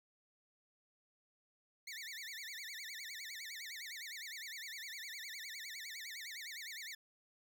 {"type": "tone with vibrato", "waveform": "20% pulse", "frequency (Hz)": 2003, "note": "B6", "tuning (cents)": 24, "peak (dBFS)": -40, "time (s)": [1.87, 6.95], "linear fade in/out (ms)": 5, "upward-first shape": "sine", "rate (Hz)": 9.8, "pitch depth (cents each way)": 240, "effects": []}